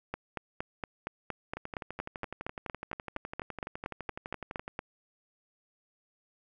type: two click trains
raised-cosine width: 0.5 ms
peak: -23 / -19 dBFS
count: 38 / 21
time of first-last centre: 1.57-4.679 / 0.14-4.791 s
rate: 11.9 / 4.3 Hz
effects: none